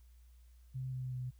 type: tone with pitch steps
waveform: sine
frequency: 130 / 128.21 / 126.45 Hz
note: C3 / C3 / B2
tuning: -11 / -35 / +41 cents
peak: -37 dBFS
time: 0.74-1.31 s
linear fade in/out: 20 ms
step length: 190 ms
effects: added 60 Hz sine -57 dBFS peak until 1.39 s + white hiss -75 dBFS RMS until 1.39 s